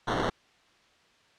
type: noise with sample-and-hold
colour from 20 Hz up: violet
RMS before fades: -28 dBFS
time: 0.07-0.3 s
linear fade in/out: 10 ms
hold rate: 2450 Hz
effects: white hiss -62 dBFS RMS until 1.38 s + low-pass 4000 Hz 12 dB/octave